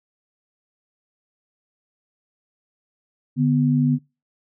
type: tone pair together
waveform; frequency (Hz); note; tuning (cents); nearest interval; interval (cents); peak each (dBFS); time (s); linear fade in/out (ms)
sine; 146.91 / 246.9; D3 / B3; +1 / 0; major sixth; 899; -18; 3.36-3.99; 50
effects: noise-tail reverb RT60 0.3 s tail -25 dB re dry